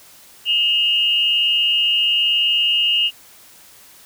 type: tone with amplitude modulation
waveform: sine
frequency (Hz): 2848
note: F7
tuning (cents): +33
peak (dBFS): -11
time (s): 0.45-3.11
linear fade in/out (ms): 50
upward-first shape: sine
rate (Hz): 221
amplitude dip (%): 65
effects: white hiss -46 dBFS RMS until 4.05 s